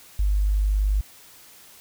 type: tone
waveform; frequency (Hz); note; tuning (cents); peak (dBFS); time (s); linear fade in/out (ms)
sine; 50.4; G1; +49; -18; 0.19-1.01; 5
effects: white hiss -49 dBFS RMS until 1.8 s